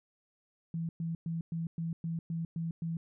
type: tone bursts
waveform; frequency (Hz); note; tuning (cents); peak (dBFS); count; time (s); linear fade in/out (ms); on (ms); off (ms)
sine; 165.4; E3; +6; -32; 9; 0.74-2.97; 2; 150; 110
effects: none